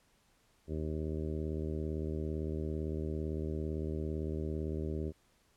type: harmonic tone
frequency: 77.78 Hz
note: D#2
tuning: in tune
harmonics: 1 / 2 / 3 / 4 / 5 / 6 / 7 / 8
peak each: -37 / -41 / -43 / -43 / -41 / -50 / -50 / -55 dBFS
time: 0.67-5.13 s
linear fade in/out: 50 ms
effects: pink hiss -70 dBFS RMS until 5.56 s + low-pass 12000 Hz 12 dB/octave